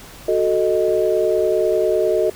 sine chord, D# diminished, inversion first, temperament equal, 370 / 440 / 622.3 Hz, F#4 / A4 / D#5, 0 / 0 / 0 cents, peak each -19 dBFS, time 0.28-2.3 s, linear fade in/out 5 ms, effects pink hiss -40 dBFS RMS until 2.35 s

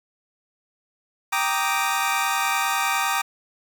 25% pulse chord, Eb major seventh, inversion first, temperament equal, 784 / 932.3 / 1174.7 / 1244.5 Hz, G5 / Bb5 / D6 / Eb6, 0 / 0 / 0 / 0 cents, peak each -23 dBFS, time 1.32-3.22 s, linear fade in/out 10 ms, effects 7-bit

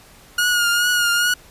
sawtooth tone with vibrato, 1433 Hz, F6, 44 cents sharp, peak -12 dBFS, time 0.38-1.34 s, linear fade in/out 5 ms, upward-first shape triangle, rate 2.4 Hz, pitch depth 42 cents each way, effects pink hiss -47 dBFS RMS until 1.5 s + resampled to 32000 Hz

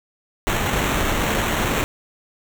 pink noise with sample-and-hold, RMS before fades -21 dBFS, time 0.47-1.84 s, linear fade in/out 0 ms, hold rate 4900 Hz, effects none

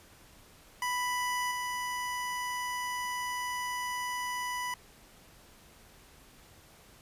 25% pulse tone with level steps, 989 Hz, B5, 2 cents sharp, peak -26 / -29 dBFS, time 0.82-4.74 s, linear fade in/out 2 ms, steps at 1.51 s, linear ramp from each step 5 ms, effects pink hiss -57 dBFS RMS until 7.01 s + resampled to 32000 Hz

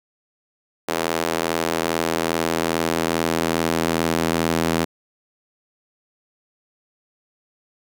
sawtooth tone with high-pass filter sweep, 82.41 Hz, E2, in tune, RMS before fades -22 dBFS, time 0.88-4.85 s, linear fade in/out 10 ms, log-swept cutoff 430 to 230 Hz, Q 0.94, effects none

